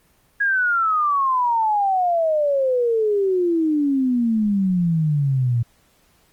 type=exponential sweep; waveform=sine; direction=down; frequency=1661.2 to 115.4 Hz; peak=-16 dBFS; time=0.4-5.63 s; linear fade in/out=10 ms; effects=pink hiss -59 dBFS RMS until 6.32 s + Opus 24 kbps